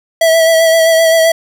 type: tone with vibrato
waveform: square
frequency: 653 Hz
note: E5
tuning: 17 cents flat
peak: -7 dBFS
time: 0.21-1.32 s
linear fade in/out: 5 ms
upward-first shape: sine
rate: 7.7 Hz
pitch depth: 24 cents each way
effects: none